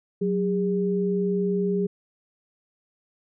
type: tone pair together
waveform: sine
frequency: 185 / 405.8 Hz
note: F#3 / G#4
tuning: 0 / -40 cents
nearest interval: octave + major second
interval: 1360 cents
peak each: -24 / -24 dBFS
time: 0.21-1.87 s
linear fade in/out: 10 ms
effects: none